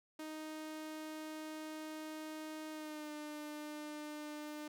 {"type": "tone with pitch glide", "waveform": "sawtooth", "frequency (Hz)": [311.1, 300.2], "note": ["D#4", "D4"], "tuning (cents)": [0, 38], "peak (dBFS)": -40, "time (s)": [0.19, 4.68], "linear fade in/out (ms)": 5, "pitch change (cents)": -62, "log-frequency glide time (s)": [2.71, 3.11], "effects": []}